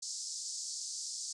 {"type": "band-pass noise", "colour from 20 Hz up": "pink", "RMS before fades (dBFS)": -41, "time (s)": [0.02, 1.33], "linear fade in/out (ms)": 10, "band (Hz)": [4700, 8200], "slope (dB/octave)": 48, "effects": ["resampled to 24000 Hz"]}